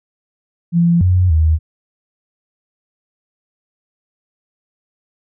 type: tone with pitch steps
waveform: sine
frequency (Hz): 170.7 / 91.1 / 79.2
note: F3 / F#2 / D#2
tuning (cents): -39 / -26 / +31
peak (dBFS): -9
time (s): 0.72-1.59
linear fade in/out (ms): 50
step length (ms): 290
effects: none